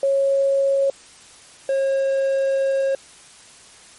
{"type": "tone pair in turn", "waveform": ["sine", "triangle"], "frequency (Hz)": [549, 541.8], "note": ["C#5", "C#5"], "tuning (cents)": [-17, -40], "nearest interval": "unison", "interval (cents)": 23, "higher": "first", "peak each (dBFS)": [-15, -15], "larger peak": "neither", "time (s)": [[0.03, 0.9], [1.69, 2.95]], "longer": "second", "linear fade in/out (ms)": 2, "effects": ["white hiss -46 dBFS RMS until 3.98 s", "MP3 48 kbps"]}